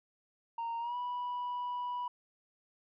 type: tone with pitch glide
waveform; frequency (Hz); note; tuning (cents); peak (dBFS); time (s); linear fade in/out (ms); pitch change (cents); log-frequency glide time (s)
sine; 926 to 981.1; A#5 to B5; -12 to -12; -32; 0.58-2.08; 5; +100; 0.79-0.96
effects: tanh soft clip ceiling -33 dBFS